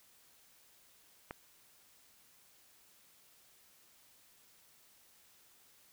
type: click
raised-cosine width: 0.5 ms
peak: -26 dBFS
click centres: 1.309 s
effects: white hiss -65 dBFS RMS until 5.92 s